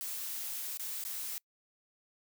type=noise with dropouts; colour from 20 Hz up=blue; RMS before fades=-39 dBFS; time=0.01-1.38 s; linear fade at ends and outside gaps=0 ms; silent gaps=0.773-0.795 / 1.039-1.05 s; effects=noise-tail reverb RT60 0.1 s tail -26 dB re dry